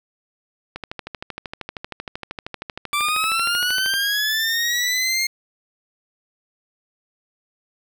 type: click train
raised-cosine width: 0.3 ms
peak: -14 dBFS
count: 42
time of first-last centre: 0.76-3.938 s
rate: 12.9 Hz
type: linear sweep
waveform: 20% pulse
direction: up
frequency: 1159 to 2139 Hz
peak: -14 dBFS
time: 2.93-5.27 s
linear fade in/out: 5 ms
effects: none